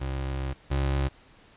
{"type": "tone pair in turn", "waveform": "30% pulse", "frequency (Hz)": [66.9, 68.27], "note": ["C2", "C#2"], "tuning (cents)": [39, -26], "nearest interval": "unison", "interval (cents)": 35, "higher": "second", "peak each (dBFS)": [-26, -21], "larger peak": "second", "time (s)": [[0, 0.54], [0.7, 1.09]], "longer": "first", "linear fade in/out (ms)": 20, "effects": ["pink hiss -56 dBFS RMS until 1.56 s", "resampled to 8000 Hz"]}